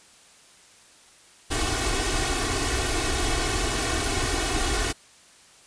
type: noise with comb filter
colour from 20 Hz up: pink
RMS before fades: -25 dBFS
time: 1.5-4.93 s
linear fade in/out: 20 ms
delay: 2.7 ms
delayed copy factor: +0.95
effects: white hiss -53 dBFS RMS until 5.66 s + resampled to 22050 Hz